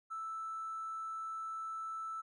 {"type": "tone with hard clipping", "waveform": "triangle", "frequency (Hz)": 1318.5, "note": "E6", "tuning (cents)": 0, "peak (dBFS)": -39, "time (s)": [0.1, 2.22], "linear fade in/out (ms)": 20, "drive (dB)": 3, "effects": ["resampled to 22050 Hz"]}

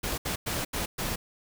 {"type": "noise bursts at uneven times", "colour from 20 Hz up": "pink", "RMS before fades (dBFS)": -31, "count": 5, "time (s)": [[0.03, 0.18], [0.25, 0.36], [0.46, 0.65], [0.73, 0.86], [0.98, 1.16]], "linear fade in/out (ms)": 10, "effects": []}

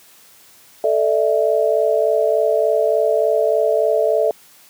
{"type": "chord", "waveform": "sine", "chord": "A suspended fourth", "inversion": "none", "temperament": "equal with one note detuned", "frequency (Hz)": [440, 595.9, 659.3], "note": ["A4", "D5", "E5"], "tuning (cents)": [0, 25, 0], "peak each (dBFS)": -18, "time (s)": [0.84, 4.31], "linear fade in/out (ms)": 2, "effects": ["white hiss -48 dBFS RMS until 4.69 s", "high-pass 80 Hz 12 dB/octave"]}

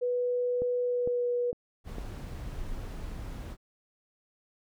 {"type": "tone with pitch glide", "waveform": "sine", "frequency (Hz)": [491.9, 486], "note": ["B4", "B4"], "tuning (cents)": [-7, -28], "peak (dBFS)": -26, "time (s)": [0.01, 1.52], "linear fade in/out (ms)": 20, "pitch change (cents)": -21, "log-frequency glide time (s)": [0.83, 1.27]}
{"type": "click train", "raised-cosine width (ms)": 2, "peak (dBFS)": -24, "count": 4, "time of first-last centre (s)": [0.62, 1.984], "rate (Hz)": 2.2}
{"type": "noise", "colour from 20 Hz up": "brown", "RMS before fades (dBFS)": -38, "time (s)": [1.84, 3.57], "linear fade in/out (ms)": 50}
{"effects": []}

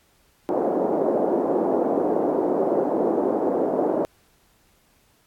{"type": "band-pass noise", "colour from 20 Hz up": "pink", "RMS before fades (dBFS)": -22, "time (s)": [0.49, 4.05], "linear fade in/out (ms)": 0, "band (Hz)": [280, 690], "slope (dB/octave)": 24, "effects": ["pink hiss -61 dBFS RMS until 5.26 s", "AAC 64 kbps"]}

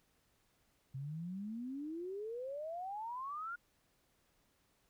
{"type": "exponential sweep", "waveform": "sine", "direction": "up", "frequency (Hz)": [129.9, 1442], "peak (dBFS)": -40, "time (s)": [0.94, 3.56], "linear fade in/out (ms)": 10, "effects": ["pink hiss -75 dBFS RMS until 4.89 s"]}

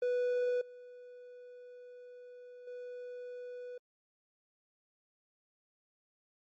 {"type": "tone with level steps", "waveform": "triangle", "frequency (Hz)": 493.2, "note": "B4", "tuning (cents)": -2, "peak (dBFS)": [-27, -47, -40], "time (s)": [0.02, 3.78], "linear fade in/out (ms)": 5, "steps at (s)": [0.61, 2.67], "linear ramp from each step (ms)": 5, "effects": ["MP3 32 kbps"]}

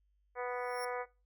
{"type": "harmonic tone", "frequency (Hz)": 246.9, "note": "B3", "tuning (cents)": 0, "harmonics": [2, 3, 4, 5, 6, 7, 8, 9], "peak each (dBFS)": [-38, -42, -44, -46, -48, -49, -50, -51], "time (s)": [0.35, 1.06], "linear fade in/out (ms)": 50}
{"type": "tone with exponential growth", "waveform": "15% pulse", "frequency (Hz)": 5490, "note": "F8", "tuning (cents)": -31, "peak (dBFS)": -37, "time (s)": [0.48, 0.85], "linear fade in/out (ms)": 5, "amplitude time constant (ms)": 79}
{"effects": ["noise-tail reverb RT60 0.3 s tail -20 dB re dry", "added 50 Hz sine -70 dBFS peak until 1.25 s"]}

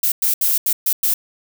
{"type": "noise bursts at uneven times", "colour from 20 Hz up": "violet", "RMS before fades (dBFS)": -17, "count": 6, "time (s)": [[0.03, 0.12], [0.22, 0.34], [0.41, 0.58], [0.66, 0.73], [0.86, 0.93], [1.03, 1.14]], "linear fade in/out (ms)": 5, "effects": []}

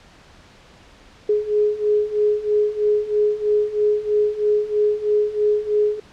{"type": "beating tone pair", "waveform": "sine", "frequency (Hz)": [417.8, 420.9], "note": ["G#4", "G#4"], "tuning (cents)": [10, 23], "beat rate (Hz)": 3.1, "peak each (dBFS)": [-21, -18], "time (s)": [1.29, 6], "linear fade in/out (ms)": 5, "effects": ["pink hiss -48 dBFS RMS until 6.12 s", "low-pass 5000 Hz 12 dB/octave"]}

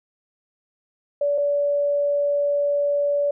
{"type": "tone pair in turn", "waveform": "sine", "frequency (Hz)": [575, 575], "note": ["D5", "D5"], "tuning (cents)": [-37, -37], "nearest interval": "unison", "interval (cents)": 0, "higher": "neither", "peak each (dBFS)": [-18, -18], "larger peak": "neither", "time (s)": [[1.21, 1.38], [1.38, 3.31]], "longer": "second", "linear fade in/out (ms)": 5, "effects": []}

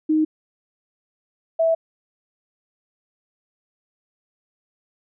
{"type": "tone pair in turn", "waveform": "sine", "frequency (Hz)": [311.1, 655], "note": ["D#4", "E5"], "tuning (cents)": [0, -11], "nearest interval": "octave + minor second", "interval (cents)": 1289, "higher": "second", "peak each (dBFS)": -15, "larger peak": "neither", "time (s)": [[0.09, 0.25], [1.59, 1.75]], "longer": "neither", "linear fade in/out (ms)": 10, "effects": []}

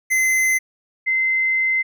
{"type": "tone pair in turn", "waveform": ["square", "sine"], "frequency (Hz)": [2055, 2067], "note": ["C7", "C7"], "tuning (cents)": [-32, -22], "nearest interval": "unison", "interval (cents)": 10, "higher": "second", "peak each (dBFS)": [-16, -16], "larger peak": "neither", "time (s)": [[0.1, 0.59], [1.06, 1.83]], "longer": "second", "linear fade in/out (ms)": 20, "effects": []}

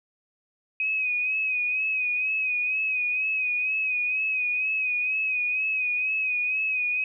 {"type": "tone with vibrato", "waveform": "sine", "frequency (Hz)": 2520, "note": "D#7", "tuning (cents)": 21, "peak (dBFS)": -23, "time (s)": [0.8, 7.04], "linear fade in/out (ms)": 2, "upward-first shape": "sine", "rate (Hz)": 2.1, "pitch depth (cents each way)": 48, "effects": []}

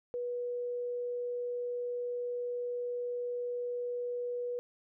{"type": "tone", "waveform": "sine", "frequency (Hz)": 487, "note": "B4", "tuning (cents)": -24, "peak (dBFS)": -33, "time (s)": [0.14, 4.59], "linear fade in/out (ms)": 0, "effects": []}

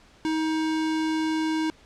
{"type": "tone", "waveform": "square", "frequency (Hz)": 316.1, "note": "D#4", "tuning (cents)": 27, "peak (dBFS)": -24, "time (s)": [0.25, 1.7], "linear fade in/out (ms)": 0, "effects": ["pink hiss -55 dBFS RMS until 1.85 s", "low-pass 6000 Hz 12 dB/octave"]}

